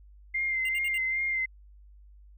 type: tone with vibrato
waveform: sine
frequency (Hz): 2093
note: C7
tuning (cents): 0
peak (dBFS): -26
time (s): 0.34-1.46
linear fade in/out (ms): 10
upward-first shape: sine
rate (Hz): 2.5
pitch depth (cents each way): 29
type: tone bursts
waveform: square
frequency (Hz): 2794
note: F7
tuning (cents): 0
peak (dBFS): -35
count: 4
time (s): 0.65-0.979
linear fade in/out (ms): 2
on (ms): 38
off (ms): 59
effects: added 50 Hz sine -50 dBFS peak until 2.37 s